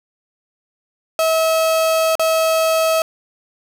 35% pulse tone with dropouts, 645 Hz, E5, 38 cents flat, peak -12 dBFS, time 1.19-3.02 s, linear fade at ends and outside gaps 1 ms, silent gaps 2.154-2.195 s, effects none

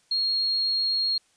sine tone, 4273 Hz, C8, 36 cents sharp, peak -22 dBFS, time 0.11-1.18 s, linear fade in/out 5 ms, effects white hiss -64 dBFS RMS until 1.36 s + resampled to 22050 Hz

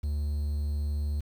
triangle tone with quantisation, 73.42 Hz, D2, in tune, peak -25 dBFS, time 0.03-1.21 s, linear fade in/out 10 ms, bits 9, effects none

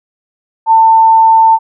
sine tone, 895 Hz, A5, 29 cents sharp, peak -3 dBFS, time 0.66-1.59 s, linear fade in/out 50 ms, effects none

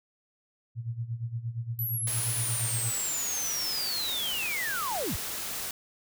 sine tone with tremolo, 116.54 Hz, A#2, in tune, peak -28 dBFS, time 0.75-2.93 s, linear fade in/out 50 ms, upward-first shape sine, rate 8.6 Hz, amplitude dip 80%
sine linear sweep, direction down, 11910 to 49.27 Hz, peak -30 dBFS, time 1.79-5.16 s, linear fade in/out 0 ms
white noise, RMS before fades -35 dBFS, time 2.07-5.71 s, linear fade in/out 2 ms
effects none

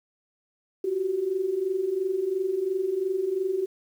sine tone pair together, 360 / 382.9 Hz, F#4 / G4, -47 / -41 cents, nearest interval minor second, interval 106 cents, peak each -30 / -25 dBFS, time 0.84-3.66 s, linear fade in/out 5 ms, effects 9-bit

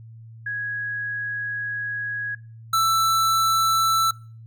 sine / square tone pair in turn, 1661.2 / 1326.1 Hz, G#6 / E6, 0 / +10 cents, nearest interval major third, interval 390 cents, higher first, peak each -25 / -18 dBFS, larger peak second, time 0.46-2.35 / 2.73-4.11 s, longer first, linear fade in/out 5 ms, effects noise-tail reverb RT60 0.4 s tail -22 dB re dry + added 113 Hz sine -40 dBFS peak until 4.46 s

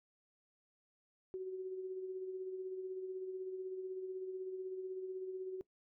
sine tone with tremolo, 374.6 Hz, F#4, 21 cents sharp, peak -38 dBFS, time 1.34-5.61 s, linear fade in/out 0 ms, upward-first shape sine, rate 16 Hz, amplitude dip 40%, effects noise-tail reverb RT60 0.1 s tail -20 dB re dry

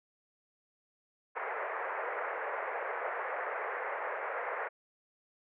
pink band-pass noise, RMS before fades -37 dBFS, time 1.35-4.69 s, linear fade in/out 20 ms, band 450 to 2100 Hz, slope 48 dB/octave, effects none

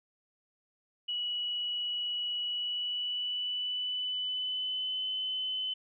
sine tone with pitch glide, 2931 to 3034 Hz, F#7 to F#7, -17 to +43 cents, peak -31 dBFS, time 1.08-5.74 s, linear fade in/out 10 ms, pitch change +60 cents, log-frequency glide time 2.43-5.07 s, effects none

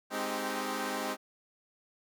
10% pulse chord, Ab major seventh, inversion none, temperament equal with one note detuned, 207.7 / 261.6 / 311.1 / 388.2 Hz, Ab3 / C4 / Eb4 / G4, 0 / 0 / 0 / -17 cents, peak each -30 / -28 / -31 / -32 dBFS, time 0.1-1.17 s, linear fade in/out 50 ms, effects none

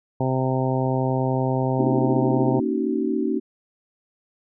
harmonic tone, 130.5 Hz, C3, 4 cents flat, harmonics 1 / 2 / 3 / 4 / 5 / 6 / 7, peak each -23 / -26 / -28 / -29 / -30 / -31 / -31 dBFS, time 0.2-2.6 s, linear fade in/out 5 ms
clicks, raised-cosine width 2 ms, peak -30 dBFS, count 6, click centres 0.861 / 0.944 / 1.099 / 1.188 / 1.343 / 1.629 s
sine chord, D# minor seventh, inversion second, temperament equal with one note detuned, 233.1 / 277.2 / 311.1 / 378.2 Hz, A#3 / C#4 / D#4 / F#4, 0 / 0 / 0 / +38 cents, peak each -26 dBFS, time 1.78-3.4 s, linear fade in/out 20 ms
effects none

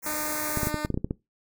white band-stop noise, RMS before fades -32 dBFS, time 0.02-0.72 s, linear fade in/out 50 ms, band 2400 to 5500 Hz, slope 96 dB/octave
10% pulse tone with pitch glide, 303.7 to 302 Hz, D#4 to D4, -42 to +48 cents, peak -23 dBFS, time 0.06-0.86 s, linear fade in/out 2 ms, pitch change -10 cents, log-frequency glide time 0.39-0.71 s
clicks, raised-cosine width 3 ms, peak -14 dBFS, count 10, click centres 0.573 / 0.632 / 0.671 / 0.743 / 0.849 / 0.903 / 0.943 / 0.975 / 1.045 / 1.109 s
effects noise-tail reverb RT60 0.2 s tail -21 dB re dry

